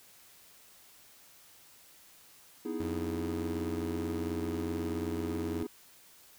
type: chord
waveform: triangle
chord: E major seventh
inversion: second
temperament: equal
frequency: 246.9 / 311.1 / 329.6 / 415.3 Hz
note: B3 / D#4 / E4 / G#4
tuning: 0 / 0 / 0 / 0 cents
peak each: -37 dBFS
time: 2.65-5.67 s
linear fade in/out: 5 ms
type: tone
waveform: sawtooth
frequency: 88 Hz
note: F2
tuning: 14 cents sharp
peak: -34 dBFS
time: 2.8-5.63 s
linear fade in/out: 0 ms
effects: white hiss -58 dBFS RMS until 6.38 s